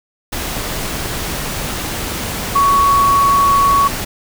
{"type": "tone in noise", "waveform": "sine", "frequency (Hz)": 1118, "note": "C#6", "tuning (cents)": 14, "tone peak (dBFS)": -9, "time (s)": [2.55, 3.88], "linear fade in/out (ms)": 10, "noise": "pink", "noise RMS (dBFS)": -22, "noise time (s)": [0.32, 4.05], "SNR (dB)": 10, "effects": []}